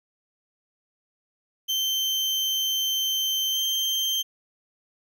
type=tone with pitch glide; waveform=35% pulse; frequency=3111 to 3145 Hz; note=G7 to G7; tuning=-14 to +5 cents; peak=-21 dBFS; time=1.68-4.23 s; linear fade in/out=20 ms; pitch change=+19 cents; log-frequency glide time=3.52-3.59 s; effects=none